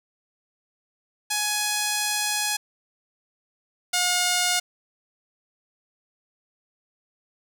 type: tone pair in turn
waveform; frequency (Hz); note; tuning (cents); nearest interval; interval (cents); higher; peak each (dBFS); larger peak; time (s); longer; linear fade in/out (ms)
5% pulse; 838 / 717.6; G#5 / F5; +15 / +47; minor third; 268; first; -11 / -9; second; 1.3-2.57 / 3.93-4.6; first; 10
effects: none